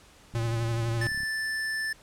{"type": "click train", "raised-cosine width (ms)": 5, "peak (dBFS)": -31, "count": 32, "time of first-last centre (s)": [0.34, 1.233], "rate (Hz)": 34.7}
{"type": "tone with vibrato", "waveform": "square", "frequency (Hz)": 115.5, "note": "A#2", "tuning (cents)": -16, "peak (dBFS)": -27, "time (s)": [0.35, 1.07], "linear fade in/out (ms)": 0, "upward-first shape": "triangle", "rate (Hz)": 12, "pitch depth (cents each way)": 41}
{"type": "tone", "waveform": "square", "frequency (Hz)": 1760, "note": "A6", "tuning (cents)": 0, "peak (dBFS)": -29, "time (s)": [1.01, 1.93], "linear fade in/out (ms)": 5}
{"effects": ["pink hiss -55 dBFS RMS until 2.02 s", "low-pass 10000 Hz 12 dB/octave"]}